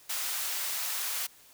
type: high-pass noise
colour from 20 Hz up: white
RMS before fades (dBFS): -33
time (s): 0.09-1.27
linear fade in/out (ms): 10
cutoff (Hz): 800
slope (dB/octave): 12
effects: white hiss -57 dBFS RMS until 1.53 s